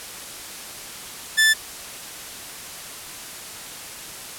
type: tone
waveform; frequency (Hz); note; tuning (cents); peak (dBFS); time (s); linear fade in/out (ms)
sawtooth; 1757; A6; -3; -10; 1.37-1.54; 20
effects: white hiss -36 dBFS RMS until 4.38 s + low-pass 12000 Hz 12 dB/octave